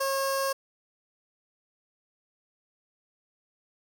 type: tone with notch filter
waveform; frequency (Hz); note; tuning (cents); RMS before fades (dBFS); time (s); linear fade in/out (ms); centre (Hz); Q
15% pulse; 543; C#5; -36; -28; 0-0.53; 10; 2100; 1.2
effects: none